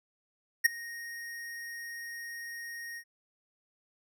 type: tone with ADSR envelope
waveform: square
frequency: 1864.7 Hz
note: A#6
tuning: in tune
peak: -17 dBFS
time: 0.64-3.04 s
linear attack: 17 ms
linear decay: 11 ms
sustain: -23 dB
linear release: 68 ms
effects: none